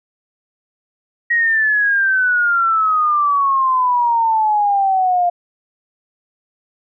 sine exponential sweep, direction down, 1900 to 697 Hz, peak -12 dBFS, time 1.3-5.3 s, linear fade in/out 10 ms, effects none

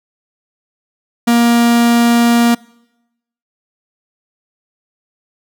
45% pulse tone, 235.8 Hz, A#3, 20 cents sharp, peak -8 dBFS, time 1.27-2.55 s, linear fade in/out 10 ms, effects noise-tail reverb RT60 0.9 s tail -25 dB re dry

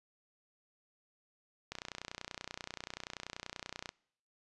click train, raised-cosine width 0.2 ms, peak -23 dBFS, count 67, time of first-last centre 1.72-3.891 s, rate 30.4 Hz, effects noise-tail reverb RT60 0.7 s tail -26 dB re dry + resampled to 24000 Hz

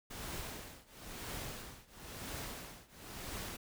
pink noise with tremolo, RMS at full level -42 dBFS, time 0.1-3.57 s, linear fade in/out 10 ms, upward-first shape triangle, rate 0.99 Hz, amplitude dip 95%, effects none

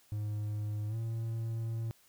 triangle tone with pitch glide, 105.4 to 113.62 Hz, G#2 to A#2, +26 to -44 cents, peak -31 dBFS, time 0.12-1.91 s, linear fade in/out 0 ms, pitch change +130 cents, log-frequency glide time 0.88-0.96 s, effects white hiss -65 dBFS RMS until 2.08 s

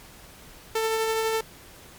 sawtooth tone with tremolo, 444.8 Hz, A4, 19 cents sharp, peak -18 dBFS, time 0.75-1.41 s, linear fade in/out 5 ms, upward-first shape triangle, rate 12 Hz, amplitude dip 30%, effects pink hiss -48 dBFS RMS until 1.98 s + MP3 96 kbps

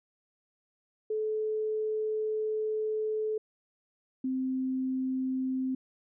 sine tone pair in turn, 432.4 / 260.4 Hz, A4 / C4, -30 / -8 cents, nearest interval major sixth, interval 878 cents, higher first, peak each -28 dBFS, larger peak neither, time 1.1-3.38 / 4.24-5.75 s, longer first, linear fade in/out 5 ms, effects none

